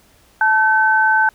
sine tone pair together, 875 / 1531.8 Hz, A5 / G6, -10 / -40 cents, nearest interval minor seventh, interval 970 cents, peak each -15 / -13 dBFS, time 0.41-1.29 s, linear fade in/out 2 ms, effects pink hiss -53 dBFS RMS until 1.34 s

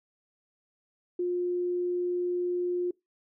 sine tone, 355.4 Hz, F4, 30 cents sharp, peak -26 dBFS, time 1.19-2.91 s, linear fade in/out 5 ms, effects noise-tail reverb RT60 0.2 s tail -24 dB re dry

